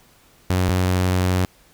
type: tone pair in turn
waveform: sawtooth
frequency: 91.7 / 91.7 Hz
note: F#2 / F#2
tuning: -15 / -15 cents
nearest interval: unison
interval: 0 cents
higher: neither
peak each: -13 dBFS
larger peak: neither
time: 0.5-0.69 / 0.69-1.45 s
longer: second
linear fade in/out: 0 ms
effects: pink hiss -54 dBFS RMS until 1.73 s